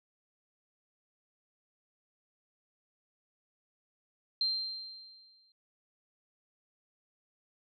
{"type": "tone with exponential decay", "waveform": "sine", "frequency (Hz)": 4156, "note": "C8", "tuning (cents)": -12, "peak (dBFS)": -26, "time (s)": [4.41, 5.52], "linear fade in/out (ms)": 2, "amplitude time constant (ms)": 240, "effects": []}